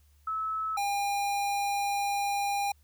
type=tone pair in turn; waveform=sine / square; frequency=1300 / 806 Hz; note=E6 / G5; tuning=-24 / +48 cents; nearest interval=minor sixth; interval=828 cents; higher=first; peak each=-29 / -28 dBFS; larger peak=second; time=0.27-0.77 / 0.77-2.72 s; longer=second; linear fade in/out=5 ms; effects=added 73 Hz sine -59 dBFS peak until 2.83 s + white hiss -70 dBFS RMS until 2.83 s